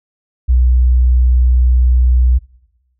sine tone, 62 Hz, B1, 7 cents sharp, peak -7 dBFS, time 0.48-2.39 s, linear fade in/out 20 ms, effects noise-tail reverb RT60 1.0 s tail -22 dB re dry

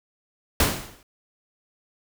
pink noise with exponential decay, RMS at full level -17 dBFS, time 0.6-1.03 s, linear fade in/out 2 ms, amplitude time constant 92 ms, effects none

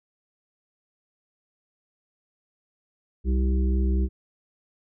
harmonic tone with a mistuned harmonic, 64.4 Hz, C2, 27 cents flat, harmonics 1 / 3 / 5 / 6, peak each -20 / -30 / -34 / -36 dBFS, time 3.24-4.09 s, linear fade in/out 50 ms, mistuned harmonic 3, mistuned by +24 cents, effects none

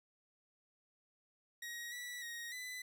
sawtooth tone with pitch steps, 1891 / 1953 / 1878 / 2001 Hz, A#6 / B6 / A#6 / B6, +24 / -20 / +12 / +22 cents, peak -40 dBFS, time 1.62-2.82 s, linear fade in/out 5 ms, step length 300 ms, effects none

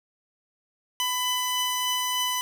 sawtooth tone pair together, 1000.1 / 2997 Hz, B5 / F#7, +21 / +22 cents, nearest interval octave + perfect fifth, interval 1901 cents, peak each -24 dBFS, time 1-2.41 s, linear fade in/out 0 ms, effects none

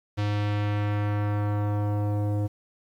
square tone with low-pass filter sweep, 103.6 Hz, G#2, 4 cents flat, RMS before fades -26 dBFS, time 0.17-2.48 s, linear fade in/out 20 ms, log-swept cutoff 4200 to 540 Hz, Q 1.1, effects 9-bit

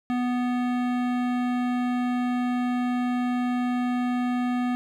sine tone with hard clipping, 246.9 Hz, B3, in tune, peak -25 dBFS, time 0.1-4.75 s, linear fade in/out 0 ms, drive 17 dB, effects none

